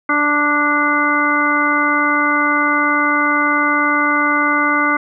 harmonic tone, 293.7 Hz, D4, in tune, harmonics 1 / 2 / 3 / 4 / 5 / 7, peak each -20 / -26 / -24 / -17 / -18 / -19 dBFS, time 0.09-4.97 s, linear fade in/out 5 ms, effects none

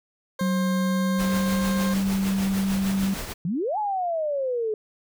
20% pulse tone, 530 Hz, C5, 22 cents sharp, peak -24 dBFS, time 0.39-1.94 s, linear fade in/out 5 ms
sine tone with pitch glide, 187.9 to 193.97 Hz, F#3 to G3, +27 to -18 cents, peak -21 dBFS, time 0.41-3.14 s, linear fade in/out 2 ms, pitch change +55 cents, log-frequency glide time 0.72-1.78 s
pink noise with tremolo, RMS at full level -31 dBFS, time 1.18-3.34 s, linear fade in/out 20 ms, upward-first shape triangle, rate 6.6 Hz, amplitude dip 55%
sine exponential two-way sweep, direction up then down, 155.56 to 869 to 421.5 Hz, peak -23 dBFS, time 3.45-4.74 s, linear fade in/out 2 ms, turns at 3.78 s
effects none

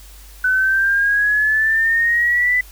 sine exponential sweep, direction up, 1500 to 2000 Hz, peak -13 dBFS, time 0.44-2.61 s, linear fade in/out 5 ms, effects added 50 Hz sine -39 dBFS peak until 2.71 s + white hiss -45 dBFS RMS until 2.71 s

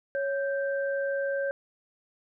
sine tone pair together, 554.4 / 1568 Hz, C#5 / G6, 0 / 0 cents, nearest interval octave + tritone, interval 1800 cents, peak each -27 / -34 dBFS, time 0.15-1.51 s, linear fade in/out 0 ms, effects none

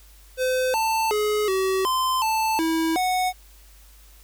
square tone with pitch steps, 512 / 889 / 421.8 / 380.4 / 1034 / 882 / 324.8 / 737 Hz, C5 / A5 / G#4 / F#4 / C6 / A5 / E4 / F#5, -38 / +18 / +27 / +48 / -21 / +4 / -26 / -7 cents, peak -21 dBFS, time 0.37-3.33 s, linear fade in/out 50 ms, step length 370 ms, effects added 50 Hz sine -48 dBFS peak until 4.23 s + white hiss -54 dBFS RMS until 4.23 s

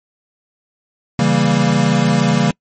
square chord, C# diminished seventh, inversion none, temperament equal, 138.59 / 164.81 / 196 / 233.1 Hz, C#3 / E3 / G3 / Bb3, 0 / 0 / 0 / 0 cents, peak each -18 dBFS, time 1.19-2.51 s, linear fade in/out 2 ms, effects noise-tail reverb RT60 0.1 s tail -26 dB re dry + MP3 32 kbps

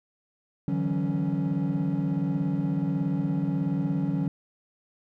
triangle tone cluster, 149.3 / 166 / 187.4 / 278.6 Hz, D3 / E3 / F#3 / C#4, +29 / +12 / +22 / +9 cents, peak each -27 dBFS, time 0.68-4.28 s, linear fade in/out 2 ms, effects tanh soft clip ceiling -17 dBFS

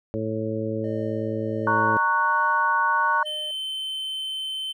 harmonic tone, 110 Hz, A2, in tune, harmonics 1 / 2 / 3 / 4 / 5, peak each -31 / -31 / -31 / -31 / -31 dBFS, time 0.14-1.97 s, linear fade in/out 0 ms
triangle tone with tremolo, 608 Hz, D#5, 40 cents flat, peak -32 dBFS, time 0.84-3.51 s, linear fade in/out 2 ms, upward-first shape triangle, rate 1.4 Hz, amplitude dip 55%
sine chord, F# major, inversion first, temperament just, 925 / 1110 / 1480 Hz, A#5 / C#6 / F#6, -14 / +2 / 0 cents, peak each -23 dBFS, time 1.67-3.23 s, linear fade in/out 2 ms
triangle tone, 3078 Hz, G7, 32 cents flat, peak -26 dBFS, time 3.25-4.73 s, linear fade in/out 20 ms
effects none

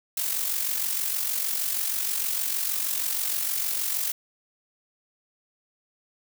blue noise with amplitude modulation, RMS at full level -25 dBFS, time 0.17-4.12 s, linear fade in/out 5 ms, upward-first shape sine, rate 46.4 Hz, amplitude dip 55%, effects none

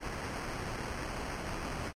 pink noise with sample-and-hold, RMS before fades -38 dBFS, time 0-1.93 s, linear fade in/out 50 ms, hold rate 3675 Hz, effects low-pass 9000 Hz 12 dB/octave + MP3 64 kbps

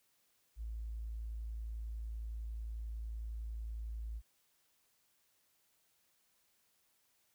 triangle tone with tanh clipping, 55.5 Hz, A1, 16 cents sharp, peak -39 dBFS, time 0.56-4.22 s, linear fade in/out 50 ms, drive 3 dB, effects white hiss -75 dBFS RMS until 7.34 s

